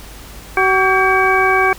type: harmonic tone with a mistuned harmonic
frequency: 379 Hz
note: F#4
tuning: 42 cents sharp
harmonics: 1 / 2 / 3 / 4 / 6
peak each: -17 / -17 / -17 / -17 / -17 dBFS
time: 0.57-1.73 s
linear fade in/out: 2 ms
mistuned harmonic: 4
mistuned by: +82 cents
effects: added 50 Hz sine -37 dBFS peak until 1.78 s + pink hiss -37 dBFS RMS until 1.78 s